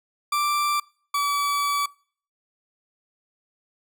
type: tone pair in turn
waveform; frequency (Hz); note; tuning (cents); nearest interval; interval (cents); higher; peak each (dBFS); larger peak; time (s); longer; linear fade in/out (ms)
40% pulse; 1174.7 / 1147.2; D6 / D6; 0 / -41; unison; 41; first; -20; neither; 0.32-0.8 / 1.14-1.86; second; 5
effects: noise-tail reverb RT60 0.5 s tail -25 dB re dry